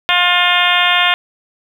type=harmonic tone; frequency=354.9 Hz; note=F4; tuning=28 cents sharp; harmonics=2 / 3 / 4 / 5 / 6 / 7 / 8 / 9 / 10; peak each=-19 / -19 / -19 / -19 / -19 / -19 / -19 / -19 / -19 dBFS; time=0.09-1.14 s; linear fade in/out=0 ms; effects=7-bit